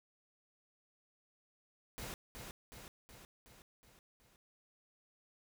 pink noise with echo, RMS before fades -45 dBFS, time 1.98-2.14 s, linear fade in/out 0 ms, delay 370 ms, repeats 6, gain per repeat -4 dB, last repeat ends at 4.36 s, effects none

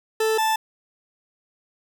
40% pulse tone pair in turn, 440 / 880 Hz, A4 / A5, 0 / 0 cents, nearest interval octave, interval 1200 cents, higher second, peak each -18 dBFS, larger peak neither, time 0.2-0.38 / 0.38-0.56 s, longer neither, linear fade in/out 5 ms, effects none

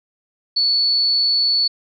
sine tone, 4438 Hz, C#8, 1 cent sharp, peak -14 dBFS, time 0.56-1.68 s, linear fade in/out 10 ms, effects none

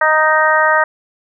harmonic tone, 311.1 Hz, D#4, in tune, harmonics 2 / 3 / 4 / 5 / 6, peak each -16 / -16 / -16 / -16 / -16 dBFS, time 0.01-0.84 s, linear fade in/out 5 ms, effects none

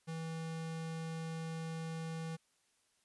square tone, 162.5 Hz, E3, 24 cents flat, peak -40 dBFS, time 0.07-2.37 s, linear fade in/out 20 ms, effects white hiss -75 dBFS RMS until 3.04 s + resampled to 24000 Hz

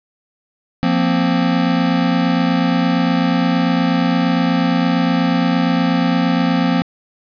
square chord, F suspended fourth, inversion none, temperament equal, 174.61 / 233.1 / 261.6 Hz, F3 / Bb3 / C4, 0 / 0 / 0 cents, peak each -18 / -20 / -18 dBFS, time 0.83-6.82 s, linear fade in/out 0 ms, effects resampled to 11025 Hz + 8-bit

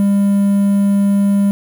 triangle tone with quantisation, 200.1 Hz, G3, 36 cents sharp, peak -8 dBFS, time 0-1.51 s, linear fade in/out 0 ms, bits 6, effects none

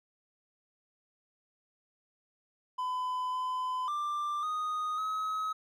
triangle tone with pitch steps, 1008 / 1014 / 1184 / 1242 / 1277 Hz, B5 / B5 / D6 / D#6 / D#6, +35 / +45 / +14 / -3 / +45 cents, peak -29 dBFS, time 2.78-5.53 s, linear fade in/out 10 ms, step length 550 ms, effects none

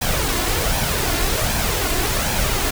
pink noise with flanger, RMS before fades -20 dBFS, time 0.01-2.71 s, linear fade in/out 10 ms, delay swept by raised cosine 1.2 to 2.9 ms, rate 1.3 Hz, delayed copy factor +0.5, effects none

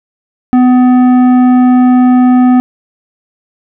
sine tone with tanh clipping, 250.9 Hz, B3, 28 cents sharp, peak -5 dBFS, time 0.53-2.6 s, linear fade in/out 0 ms, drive 11 dB, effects none

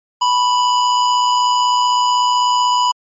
square tone with amplitude modulation, 987.8 Hz, B5, in tune, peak -11 dBFS, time 0.21-2.92 s, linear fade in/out 10 ms, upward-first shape sine, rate 116 Hz, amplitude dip 35%, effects MP3 32 kbps

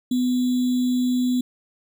sine tone with sample-and-hold, 250 Hz, B3, 21 cents sharp, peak -18 dBFS, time 0.11-1.41 s, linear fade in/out 5 ms, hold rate 3675 Hz, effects none

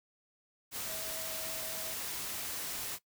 sine tone in noise, 643 Hz, E5, 43 cents flat, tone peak -47 dBFS, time 0.85-1.95 s, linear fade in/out 50 ms, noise white, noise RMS -39 dBFS, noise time 0.71-2.99 s, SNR -11 dB, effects noise-tail reverb RT60 0.1 s tail -18 dB re dry

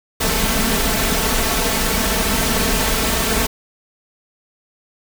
pink noise with comb filter, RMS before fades -18 dBFS, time 0.2-3.47 s, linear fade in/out 10 ms, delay 4.5 ms, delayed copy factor +0.7, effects none

